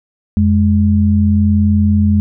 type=tone pair together; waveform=sine; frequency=87.7 / 208.6 Hz; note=F2 / G#3; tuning=+8 / +8 cents; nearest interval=octave + minor third; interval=1500 cents; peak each=-11 dBFS; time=0.37-2.2 s; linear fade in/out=0 ms; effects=none